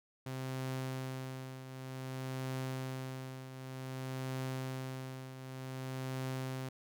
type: tone with tremolo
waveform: sawtooth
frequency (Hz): 130.81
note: C3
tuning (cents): 0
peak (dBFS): -32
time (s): 0.26-6.69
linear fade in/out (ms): 5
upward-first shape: triangle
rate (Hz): 0.54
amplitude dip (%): 70
effects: none